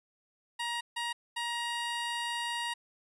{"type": "tone bursts at uneven times", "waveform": "15% pulse", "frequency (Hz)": 945, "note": "A#5", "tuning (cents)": 23, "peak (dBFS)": -26, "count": 3, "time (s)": [[0.59, 0.81], [0.96, 1.13], [1.36, 2.74]], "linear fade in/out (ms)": 10, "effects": ["resampled to 22050 Hz"]}